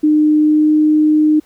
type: tone with pitch glide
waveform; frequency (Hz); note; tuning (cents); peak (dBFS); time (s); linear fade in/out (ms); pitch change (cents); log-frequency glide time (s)
sine; 304 to 305.9; D#4 to D#4; -40 to -29; -8; 0.03-1.4; 10; +11; 0.4-0.71
effects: pink hiss -53 dBFS RMS until 1.45 s